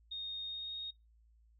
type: tone with pitch glide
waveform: sine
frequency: 3700 to 3728 Hz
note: A#7 to A#7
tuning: -14 to -1 cents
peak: -39 dBFS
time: 0.11-0.91 s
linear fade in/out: 10 ms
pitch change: +13 cents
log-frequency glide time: 0.46-0.74 s
effects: noise-tail reverb RT60 0.2 s tail -25 dB re dry + added 56 Hz sine -63 dBFS peak until 1.59 s